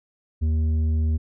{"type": "tone with tanh clipping", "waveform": "triangle", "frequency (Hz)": 78.7, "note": "D#2", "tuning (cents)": 20, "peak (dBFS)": -20, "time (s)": [0.41, 1.18], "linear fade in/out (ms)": 20, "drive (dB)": 11, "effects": []}